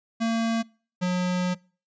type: tone pair in turn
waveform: square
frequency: 227.6 / 180.65 Hz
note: A#3 / F#3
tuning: -41 / -41 cents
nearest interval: major third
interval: 400 cents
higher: first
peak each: -23 / -23 dBFS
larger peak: neither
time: 0.2-0.63 / 1.01-1.55 s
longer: second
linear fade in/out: 20 ms
effects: noise-tail reverb RT60 0.4 s tail -24 dB re dry + resampled to 16000 Hz